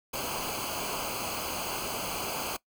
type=noise with comb filter; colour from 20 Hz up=pink; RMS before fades=-34 dBFS; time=0.13-2.57 s; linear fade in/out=10 ms; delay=0.54 ms; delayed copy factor=-0.8; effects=noise-tail reverb RT60 0.1 s tail -20 dB re dry